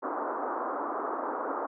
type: band-pass noise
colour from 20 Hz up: white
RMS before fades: -33 dBFS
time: 0.02-1.67 s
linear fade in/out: 20 ms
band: 270 to 1300 Hz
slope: 48 dB/octave
effects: none